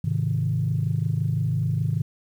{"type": "tone cluster", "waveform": "sine", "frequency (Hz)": [106.2, 132.6, 158], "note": ["G#2", "C3", "D#3"], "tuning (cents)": [39, 23, 27], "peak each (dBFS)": -25, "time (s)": [0.04, 2.02], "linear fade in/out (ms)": 5, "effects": ["tanh soft clip ceiling -13 dBFS", "9-bit"]}